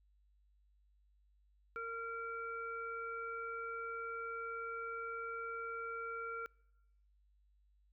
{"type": "harmonic tone", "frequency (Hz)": 459.7, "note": "A#4", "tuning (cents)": -24, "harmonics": [1, 3, 5], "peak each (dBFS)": [-46, -41, -53], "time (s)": [1.76, 6.46], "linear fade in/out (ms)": 0, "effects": ["noise-tail reverb RT60 1.0 s tail -26 dB re dry", "added 50 Hz sine -68 dBFS peak until 7.92 s"]}